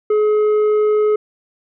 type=tone with tanh clipping; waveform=triangle; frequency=424.1 Hz; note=G#4; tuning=36 cents sharp; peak=-13 dBFS; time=0.1-1.16 s; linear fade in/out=5 ms; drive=10 dB; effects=none